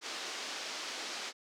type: band-pass noise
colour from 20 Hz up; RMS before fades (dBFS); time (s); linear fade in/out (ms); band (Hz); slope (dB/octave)
white; -41; 0.01-1.33; 50; 260 to 5900; 24
effects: none

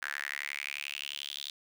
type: tone with high-pass filter sweep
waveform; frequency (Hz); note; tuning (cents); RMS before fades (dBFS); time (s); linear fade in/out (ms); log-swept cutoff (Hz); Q
sawtooth; 71.4; D2; -48; -39; 0.02-1.5; 0; 1600 to 3700; 5.7
effects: none

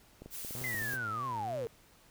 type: clicks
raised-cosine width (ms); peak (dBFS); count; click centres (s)
2; -33; 9; 0.22 / 0.26 / 0.448 / 0.509 / 0.552 / 0.616 / 0.745 / 0.818 / 0.937
type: noise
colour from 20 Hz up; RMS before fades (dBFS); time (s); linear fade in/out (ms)
blue; -42; 0.3-0.98; 50
type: tone with vibrato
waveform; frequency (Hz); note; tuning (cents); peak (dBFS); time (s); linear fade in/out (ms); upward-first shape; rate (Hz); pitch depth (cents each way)
sawtooth; 116.54; A#2; 0; -38; 0.55-1.66; 5; triangle; 3.2; 220
type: linear sweep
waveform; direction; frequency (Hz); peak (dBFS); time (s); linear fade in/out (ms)
sine; down; 2070 to 434.4; -34; 0.64-1.67; 0
effects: pink hiss -62 dBFS RMS until 2.1 s

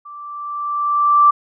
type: tone with level ramp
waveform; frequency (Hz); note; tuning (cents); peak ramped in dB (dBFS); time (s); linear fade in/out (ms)
sine; 1171; D6; -5; -33 to -6; 0.05-1.31; 10
effects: none

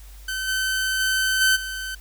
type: tone with level steps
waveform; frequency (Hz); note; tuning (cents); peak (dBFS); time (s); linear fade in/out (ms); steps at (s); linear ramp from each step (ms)
sawtooth; 1532; G6; -40; -22 / -18 / -16 / -12 / -25; 0.28-1.95; 5; 0.47 / 0.99 / 1.4 / 1.55; 20
effects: added 50 Hz sine -40 dBFS peak until 2 s + white hiss -51 dBFS RMS until 2 s

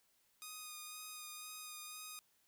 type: tone with vibrato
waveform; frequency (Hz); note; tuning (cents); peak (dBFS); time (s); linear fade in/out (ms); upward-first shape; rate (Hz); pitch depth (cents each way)
5% pulse; 1238; D#6; -9; -36; 0.42-2.19; 0; sine; 2; 17
effects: white hiss -75 dBFS RMS until 2.47 s

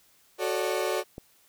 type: chord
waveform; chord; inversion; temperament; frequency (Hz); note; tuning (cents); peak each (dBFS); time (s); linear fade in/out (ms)
35% pulse; D major seventh; first; equal with one note detuned; 370 / 440 / 554.4 / 596.6; F#4 / A4 / C#5 / D5; 0 / 0 / 0 / +27; -29 / -30 / -31 / -31; 0.38-1.04; 50
type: click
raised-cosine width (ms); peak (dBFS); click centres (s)
2; -25; 1.181
effects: white hiss -62 dBFS RMS until 1.48 s

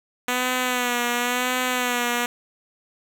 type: tone with vibrato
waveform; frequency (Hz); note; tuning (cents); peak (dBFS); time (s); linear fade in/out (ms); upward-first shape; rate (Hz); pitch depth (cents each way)
5% pulse; 246.9; B3; 0; -10; 0.28-2.26; 2; sine; 0.95; 45
effects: none

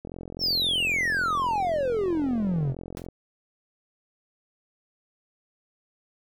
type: click train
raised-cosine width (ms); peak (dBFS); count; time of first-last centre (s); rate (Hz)
2; -24; 134; 0.05-3.087; 43.8
type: exponential sweep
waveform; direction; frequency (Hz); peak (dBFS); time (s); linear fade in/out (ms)
triangle; down; 5590 to 123.47; -21; 0.39-2.75; 50
type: noise with exponential decay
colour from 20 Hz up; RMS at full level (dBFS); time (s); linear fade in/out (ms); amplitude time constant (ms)
pink; -37; 2.97-3.06; 1; 19
effects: none

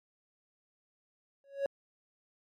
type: tone with exponential growth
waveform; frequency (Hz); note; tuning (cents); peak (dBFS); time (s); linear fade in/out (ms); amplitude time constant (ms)
triangle; 555; C#5; +2; -23; 1.44-1.66; 1; 47
effects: MP3 96 kbps

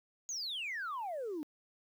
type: exponential sweep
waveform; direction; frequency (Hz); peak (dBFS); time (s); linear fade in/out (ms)
sine; down; 6760 to 285.9; -35; 0.29-1.43; 0
effects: tanh soft clip ceiling -34 dBFS + 11-bit

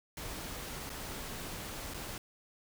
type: noise with dropouts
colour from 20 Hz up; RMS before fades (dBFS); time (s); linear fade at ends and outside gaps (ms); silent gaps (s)
pink; -42; 0.17-2.18; 2; 0.895-0.901 / 1.938-1.943
effects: none

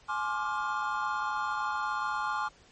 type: chord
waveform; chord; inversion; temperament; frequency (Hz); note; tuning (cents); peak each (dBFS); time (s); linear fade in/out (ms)
triangle; D half-diminished seventh; second; just; 845.8 / 1057.2 / 1174.7 / 1409.6; Ab5 / C6 / D6 / F6; +31 / +18 / 0 / +16; -33; 0.08-2.49; 20
effects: pink hiss -59 dBFS RMS until 2.71 s + MP3 32 kbps

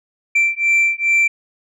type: beating tone pair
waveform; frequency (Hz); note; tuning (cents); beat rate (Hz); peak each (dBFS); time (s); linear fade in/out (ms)
sine; 2345 / 2347.4; D7 / D7; -3 / -1; 2.4; -14; 0.35-1.28; 10
effects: tanh soft clip ceiling -10 dBFS

